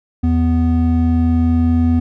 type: tone pair together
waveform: triangle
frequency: 82.41 / 247 Hz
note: E2 / B3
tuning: 0 / 0 cents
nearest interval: octave + perfect fifth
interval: 1900 cents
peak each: -12 dBFS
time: 0.23-2 s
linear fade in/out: 10 ms
effects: none